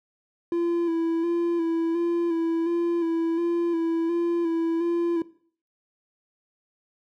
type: tone with vibrato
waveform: triangle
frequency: 336.2 Hz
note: E4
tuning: 34 cents sharp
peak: -20 dBFS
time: 0.52-5.22 s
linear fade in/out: 2 ms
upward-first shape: square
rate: 1.4 Hz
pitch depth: 29 cents each way
effects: noise-tail reverb RT60 0.5 s tail -18 dB re dry